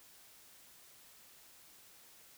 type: silence
effects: white hiss -60 dBFS RMS until 2.37 s